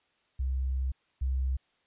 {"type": "tone pair in turn", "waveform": "sine", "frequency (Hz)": [65.41, 65.41], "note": ["C2", "C2"], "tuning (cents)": [0, 0], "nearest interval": "unison", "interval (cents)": 0, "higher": "neither", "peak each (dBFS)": [-27, -26], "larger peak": "second", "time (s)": [[0.39, 0.92], [1.21, 1.57]], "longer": "first", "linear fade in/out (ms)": 10, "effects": ["white hiss -71 dBFS RMS until 1.86 s", "resampled to 8000 Hz"]}